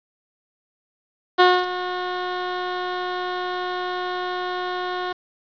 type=tone with ADSR envelope; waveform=15% pulse; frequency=362.3 Hz; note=F#4; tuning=36 cents flat; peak=-4 dBFS; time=1.38-5.13 s; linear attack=21 ms; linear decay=250 ms; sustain=-14 dB; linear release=10 ms; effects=resampled to 11025 Hz + 7-bit